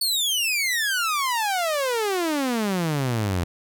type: exponential sweep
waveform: sawtooth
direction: down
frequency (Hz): 4509 to 83.1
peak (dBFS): -18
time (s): 0.01-3.44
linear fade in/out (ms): 5
effects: none